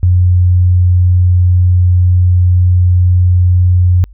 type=tone; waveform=sine; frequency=89.8 Hz; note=F2; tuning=49 cents sharp; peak=-5 dBFS; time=0.03-4.04 s; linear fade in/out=0 ms; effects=added 50 Hz sine -33 dBFS peak until 4.13 s